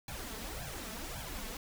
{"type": "noise with flanger", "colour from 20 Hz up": "pink", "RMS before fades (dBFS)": -42, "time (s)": [0.08, 1.57], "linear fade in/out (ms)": 2, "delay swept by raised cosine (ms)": [1.2, 4.6], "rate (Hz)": 1.8, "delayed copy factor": 0.85, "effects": []}